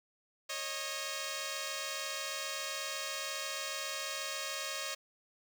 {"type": "tone pair together", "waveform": "5% pulse", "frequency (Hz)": [548, 622.3], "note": ["C#5", "D#5"], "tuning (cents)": [-20, 0], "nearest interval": "major second", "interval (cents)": 220, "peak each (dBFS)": -28, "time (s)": [0.49, 4.95], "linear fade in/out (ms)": 10, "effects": []}